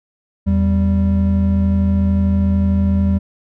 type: tone pair together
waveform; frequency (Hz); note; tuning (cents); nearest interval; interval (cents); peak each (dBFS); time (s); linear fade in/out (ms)
triangle; 82.2 / 195.5; E2 / G3; -4 / -4; octave + minor third; 1500; -13; 0.46-3.19; 20
effects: none